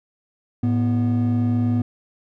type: tone pair together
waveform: triangle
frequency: 108.8 / 244.2 Hz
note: A2 / B3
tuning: -19 / -19 cents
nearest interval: octave + major second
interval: 1400 cents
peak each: -17 dBFS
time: 0.63-1.82 s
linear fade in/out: 5 ms
effects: tanh soft clip ceiling -11 dBFS